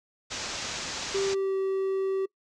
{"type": "low-pass noise", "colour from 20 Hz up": "white", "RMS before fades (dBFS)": -35, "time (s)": [0.3, 1.35], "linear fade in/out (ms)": 20, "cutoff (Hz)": 7000, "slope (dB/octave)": 48}
{"type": "tone with pitch glide", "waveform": "triangle", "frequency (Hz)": [392, 385], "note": ["G4", "G4"], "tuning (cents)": [0, -31], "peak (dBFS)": -23, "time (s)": [1.14, 2.26], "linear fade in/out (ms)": 10, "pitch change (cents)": -31, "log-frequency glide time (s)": [1.24, 1.55]}
{"effects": ["noise-tail reverb RT60 0.1 s tail -23 dB re dry"]}